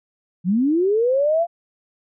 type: linear sweep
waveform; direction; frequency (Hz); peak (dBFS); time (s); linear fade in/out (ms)
sine; up; 164.81 to 699; -15; 0.44-1.47; 50
effects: none